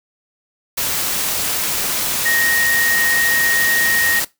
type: tone in noise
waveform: sine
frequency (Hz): 1868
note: A#6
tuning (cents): +3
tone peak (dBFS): -15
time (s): 2.25-4.2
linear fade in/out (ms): 10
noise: white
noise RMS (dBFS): -20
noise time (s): 0.77-4.25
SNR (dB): +2
effects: noise-tail reverb RT60 0.2 s tail -20 dB re dry